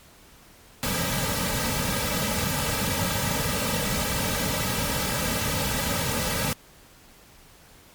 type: noise with comb filter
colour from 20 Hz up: pink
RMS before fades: -26 dBFS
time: 0.83-6.53 s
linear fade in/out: 0 ms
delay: 2.8 ms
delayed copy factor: -0.9
effects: pink hiss -52 dBFS RMS until 7.94 s + MP3 96 kbps